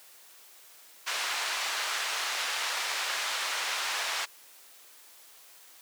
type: band-pass noise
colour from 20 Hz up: pink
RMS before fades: -32 dBFS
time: 1.06-4.26 s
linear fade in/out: 20 ms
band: 1100 to 6200 Hz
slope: 12 dB/octave
effects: white hiss -54 dBFS RMS until 5.81 s + high-pass 400 Hz 12 dB/octave